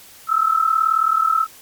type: tone pair together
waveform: sine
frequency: 1290 / 1328.6 Hz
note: E6 / E6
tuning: -38 / +13 cents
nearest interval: minor second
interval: 51 cents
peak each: -17 dBFS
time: 0.27-1.47 s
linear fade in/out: 50 ms
effects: white hiss -44 dBFS RMS until 1.61 s + MP3 96 kbps